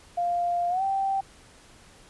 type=tone with pitch glide; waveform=sine; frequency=698.5 to 779.5 Hz; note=F5 to G5; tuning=0 to -10 cents; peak=-23 dBFS; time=0.17-1.21 s; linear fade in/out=10 ms; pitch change=+190 cents; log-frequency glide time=0.69-0.83 s; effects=pink hiss -53 dBFS RMS until 2.09 s + resampled to 24000 Hz